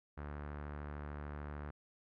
sawtooth tone with low-pass filter, 73.42 Hz, D2, in tune, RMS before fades -45 dBFS, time 0.17-1.71 s, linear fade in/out 10 ms, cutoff 1500 Hz, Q 2, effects none

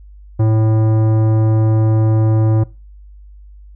sine tone with tanh clipping, 110 Hz, A2, in tune, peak -12 dBFS, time 0.39-2.64 s, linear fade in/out 10 ms, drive 15 dB, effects noise-tail reverb RT60 0.3 s tail -21 dB re dry + added 50 Hz sine -36 dBFS peak until 3.75 s

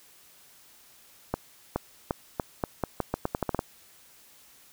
accelerating click train, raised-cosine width 1 ms, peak -12 dBFS, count 14, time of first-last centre 1.34-3.591 s, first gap 420 ms, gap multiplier 0.83, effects white hiss -56 dBFS RMS until 4.72 s

